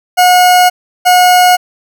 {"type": "tone pair in turn", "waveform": "40% pulse", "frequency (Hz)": [724, 724], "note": ["F#5", "F#5"], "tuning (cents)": [-38, -38], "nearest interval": "unison", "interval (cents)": 0, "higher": "neither", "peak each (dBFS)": -3, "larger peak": "neither", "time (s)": [[0.17, 0.7], [1.05, 1.57]], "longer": "first", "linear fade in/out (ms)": 20, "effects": []}